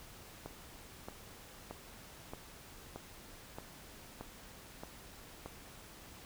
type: click train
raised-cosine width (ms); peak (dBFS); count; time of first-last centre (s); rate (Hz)
1; -29; 9; 0.46-5.46; 1.6
effects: pink hiss -54 dBFS RMS until 6.25 s